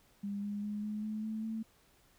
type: tone with pitch steps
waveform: sine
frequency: 201.6 / 204.9 / 208.2 / 211.6 / 215.1 / 218.6 / 222.1 Hz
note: G3 / G#3 / G#3 / G#3 / A3 / A3 / A3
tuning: +49 / -23 / +5 / +33 / -39 / -11 / +16 cents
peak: -35 dBFS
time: 0.23-1.63 s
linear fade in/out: 10 ms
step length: 200 ms
effects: pink hiss -67 dBFS RMS until 2.18 s